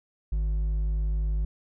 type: tone with hard clipping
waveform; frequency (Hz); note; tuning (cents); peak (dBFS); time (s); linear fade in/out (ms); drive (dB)
sine; 51.91; G#1; 0; -25; 0.32-1.45; 5; 4
effects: none